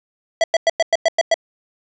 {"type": "tone bursts", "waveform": "square", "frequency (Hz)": 659.3, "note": "E5", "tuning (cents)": 0, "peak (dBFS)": -12, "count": 8, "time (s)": [0.41, 1.342], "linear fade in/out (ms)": 2, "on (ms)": 29, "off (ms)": 100, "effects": ["resampled to 16000 Hz", "7-bit"]}